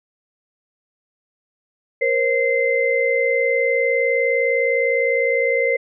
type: tone cluster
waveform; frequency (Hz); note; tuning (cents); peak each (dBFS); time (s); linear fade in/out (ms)
sine; 474.2 / 534 / 2073; A#4 / C5 / C7; +30 / +35 / -17; -20; 2.01-5.77; 10
effects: none